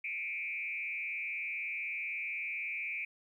sine tone with frequency modulation, 2349 Hz, D7, in tune, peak -35 dBFS, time 0.04-3.05 s, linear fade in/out 5 ms, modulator 164 Hz, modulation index 1, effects 12-bit

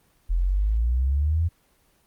sine exponential sweep, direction up, 41.2 to 86.3 Hz, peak -19 dBFS, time 0.29-1.49 s, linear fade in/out 20 ms, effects pink hiss -63 dBFS RMS until 2.06 s + Opus 24 kbps

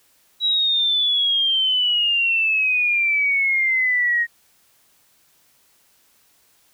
sine exponential sweep, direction down, 3899 to 1867 Hz, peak -16 dBFS, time 0.4-4.27 s, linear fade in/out 50 ms, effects white hiss -59 dBFS RMS until 6.73 s

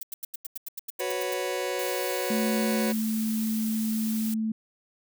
violet noise bursts, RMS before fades -34 dBFS, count 13, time 0.01-1.339 s, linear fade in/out 5 ms, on 21 ms, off 88 ms
sawtooth chord, F# suspended fourth, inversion none, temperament just, 370 / 493.3 / 555 Hz, F#4 / B4 / C#5, 0 / -2 / +2 cents, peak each -28 dBFS, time 0.99-2.93 s, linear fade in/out 20 ms
blue noise, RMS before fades -37 dBFS, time 1.79-4.34 s, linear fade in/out 2 ms
sine tone, 220 Hz, A3, in tune, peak -25 dBFS, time 2.3-4.52 s, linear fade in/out 5 ms
effects none

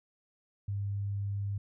sine tone, 100.4 Hz, G2, 42 cents sharp, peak -31 dBFS, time 0.68-1.58 s, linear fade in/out 5 ms, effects none

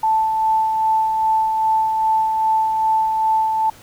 sine tone with tremolo, 880 Hz, A5, in tune, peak -13 dBFS, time 0.03-3.7 s, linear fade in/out 5 ms, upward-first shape sine, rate 2.5 Hz, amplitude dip 35%, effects pink hiss -45 dBFS RMS until 3.82 s

